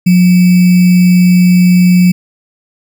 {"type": "tone with sample-and-hold", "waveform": "sine", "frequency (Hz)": 179.6, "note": "F3", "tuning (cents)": 49, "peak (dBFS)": -3, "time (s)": [0.06, 2.12], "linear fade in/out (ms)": 10, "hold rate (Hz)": 2450, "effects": []}